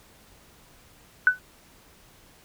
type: tone with exponential decay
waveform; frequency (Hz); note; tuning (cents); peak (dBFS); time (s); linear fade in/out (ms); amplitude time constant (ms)
sine; 1497; F#6; +20; -10; 1.27-1.39; 1; 25
effects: pink hiss -55 dBFS RMS until 2.44 s